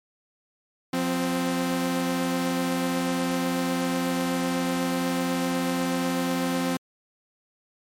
sawtooth tone pair together, 176.36 / 260.5 Hz, F3 / C4, +17 / -7 cents, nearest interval perfect fifth, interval 676 cents, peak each -25 / -21 dBFS, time 0.93-6.77 s, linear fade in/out 5 ms, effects MP3 64 kbps

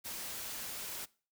white noise, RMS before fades -42 dBFS, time 0.04-1.06 s, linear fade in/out 20 ms, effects noise-tail reverb RT60 0.4 s tail -22 dB re dry

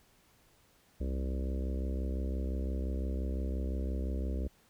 harmonic tone, 65.8 Hz, C2, 10 cents sharp, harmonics 1 / 3 / 4 / 5 / 6 / 7 / 8 / 9, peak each -32 / -42 / -44 / -46 / -48 / -49 / -50 / -51 dBFS, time 1-4.48 s, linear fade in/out 10 ms, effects pink hiss -66 dBFS RMS until 4.69 s

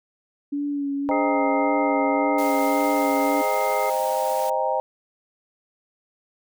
sine tone with vibrato, 284 Hz, C#4, 42 cents sharp, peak -23 dBFS, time 0.52-3.42 s, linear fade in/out 10 ms, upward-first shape sine, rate 1.8 Hz, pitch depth 28 cents each way
sine chord, C minor seventh, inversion none, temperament equal with one note detuned, 523.3 / 622.3 / 798.2 / 932.3 Hz, C5 / Eb5 / G5 / Bb5, 0 / 0 / +31 / 0 cents, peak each -26 dBFS, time 1.09-4.8 s, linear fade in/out 0 ms
harmonic tone, 420 Hz, G#4, 19 cents sharp, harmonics 1 / 3 / 5, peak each -31 / -31 / -31 dBFS, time 1.11-3.9 s, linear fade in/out 5 ms
white high-pass noise, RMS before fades -37 dBFS, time 2.38-4.5 s, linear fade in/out 5 ms, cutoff 170 Hz, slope 12 dB/octave
effects none

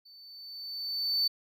triangle tone with level ramp, 4524 Hz, C#8, 34 cents sharp, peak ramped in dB -51 to -22 dBFS, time 0.05-1.28 s, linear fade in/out 10 ms, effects none

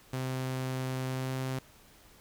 sawtooth tone with pitch glide, 130 to 130.98 Hz, C3 to C3, -11 to +2 cents, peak -28 dBFS, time 0.13-1.59 s, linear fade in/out 5 ms, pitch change +13 cents, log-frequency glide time 1.12-1.33 s, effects pink hiss -58 dBFS RMS until 2.2 s

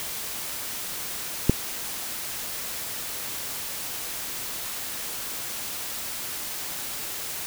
click, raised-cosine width 3 ms, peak -3 dBFS, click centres 1.496 s, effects white hiss -33 dBFS RMS until 7.46 s

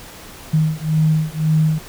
sine beating tone pair, 155.56 / 157.46 Hz, D#3 / D#3, 0 / +21 cents, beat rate 1.9 Hz, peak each -17 dBFS, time 0.53-1.79 s, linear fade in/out 10 ms, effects pink hiss -38 dBFS RMS until 1.88 s

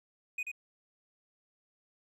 triangle tone with echo, 2489 Hz, D#7, in tune, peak -31 dBFS, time 0.38-0.43 s, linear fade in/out 5 ms, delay 86 ms, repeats 1, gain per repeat -4 dB, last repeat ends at 0.516 s, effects none

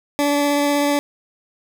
20% pulse tone with vibrato, 288.2 Hz, D4, 33 cents flat, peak -11 dBFS, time 0.19-0.99 s, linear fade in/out 0 ms, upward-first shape sine, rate 16 Hz, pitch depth 9 cents each way, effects none

